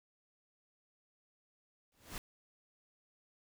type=noise with exponential growth; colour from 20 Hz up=pink; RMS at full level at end=-40 dBFS; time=1.92-2.18 s; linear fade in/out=1 ms; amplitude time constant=56 ms; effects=none